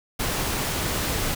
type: noise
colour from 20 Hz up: pink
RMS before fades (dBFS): -26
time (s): 0.19-1.35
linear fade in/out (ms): 10
effects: none